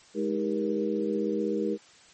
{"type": "tone cluster", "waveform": "sine", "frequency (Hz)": [209.6, 315.7, 397.1, 473.2], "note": ["G#3", "D#4", "G4", "A#4"], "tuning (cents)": [16, 25, 22, 26], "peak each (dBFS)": -31, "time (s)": [0.14, 1.78], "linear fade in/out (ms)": 50, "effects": ["white hiss -55 dBFS RMS until 2.13 s", "MP3 32 kbps"]}